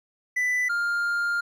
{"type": "tone pair in turn", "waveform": "triangle", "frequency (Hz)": [1990, 1403.5], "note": ["B6", "F6"], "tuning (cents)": [13, 8], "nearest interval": "tritone", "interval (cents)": 605, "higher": "first", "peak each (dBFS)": [-20, -21], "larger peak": "first", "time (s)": [[0.36, 0.69], [0.69, 1.41]], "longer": "second", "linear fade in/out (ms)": 10, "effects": []}